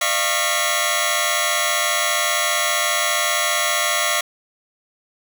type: tone cluster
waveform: 15% pulse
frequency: 605 / 690 / 1099 / 1958 / 3352 Hz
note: D#5 / F5 / C#6 / B6 / G#7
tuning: -49 / -21 / -15 / -15 / +15 cents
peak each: -18 dBFS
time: 0.01-4.21 s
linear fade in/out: 5 ms
effects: none